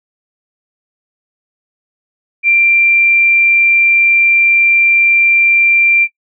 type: tone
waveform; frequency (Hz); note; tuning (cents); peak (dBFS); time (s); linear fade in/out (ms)
sine; 2366; D7; +12; -6; 2.43-6.08; 50
effects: noise-tail reverb RT60 0.1 s tail -20 dB re dry